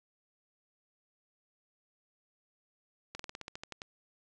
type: slowing click train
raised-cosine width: 0.2 ms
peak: -24 dBFS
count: 11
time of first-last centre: 3.15-3.818 s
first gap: 44 ms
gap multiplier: 1.09
effects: resampled to 24000 Hz